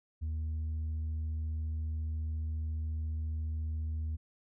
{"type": "tone with tanh clipping", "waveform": "sine", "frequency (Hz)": 78.6, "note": "D#2", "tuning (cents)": 18, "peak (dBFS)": -33, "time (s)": [0.21, 4.17], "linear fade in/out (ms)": 20, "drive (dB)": 2, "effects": []}